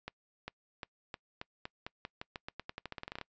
accelerating click train, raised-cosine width 0.3 ms, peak -24 dBFS, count 23, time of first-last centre 0.08-3.213 s, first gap 400 ms, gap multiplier 0.88, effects noise-tail reverb RT60 0.1 s tail -25 dB re dry + resampled to 16000 Hz

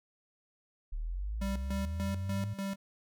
sine linear sweep, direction up, 34.98 to 107.4 Hz, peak -33 dBFS, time 0.92-2.54 s, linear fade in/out 10 ms
square tone with tremolo, 196.1 Hz, G3, 1 cent sharp, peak -34 dBFS, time 1.41-2.76 s, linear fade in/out 10 ms, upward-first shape square, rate 3.4 Hz, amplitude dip 75%
effects none

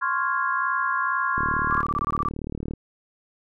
sine chord, Db major seventh, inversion third, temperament equal with one note detuned, 1046.5 / 1108.7 / 1396.9 / 1654.5 Hz, C6 / Db6 / F6 / Ab6, 0 / 0 / 0 / -7 cents, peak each -26 / -28 / -27 / -28 dBFS, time 0.01-1.83 s, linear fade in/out 20 ms
click train, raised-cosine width 3 ms, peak -18 dBFS, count 52, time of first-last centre 1.38-2.736 s, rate 37.6 Hz
sine tone bursts, 1165 Hz, D6, 14 cents flat, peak -22 dBFS, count 10, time 1.71-2.286 s, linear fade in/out 0 ms, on 36 ms, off 24 ms
effects none

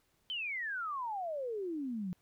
sine exponential sweep, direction down, 3136 to 172.9 Hz, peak -35 dBFS, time 0.3-2.13 s, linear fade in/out 0 ms, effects pink hiss -74 dBFS RMS until 2.21 s

